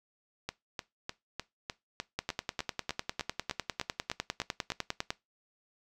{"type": "two click trains", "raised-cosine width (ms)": 0.2, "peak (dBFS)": [-14, -17], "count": [30, 15], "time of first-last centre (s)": [[2.19, 5.105], [0.49, 4.72]], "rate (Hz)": [9.95, 3.31], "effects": ["noise-tail reverb RT60 0.2 s tail -20 dB re dry"]}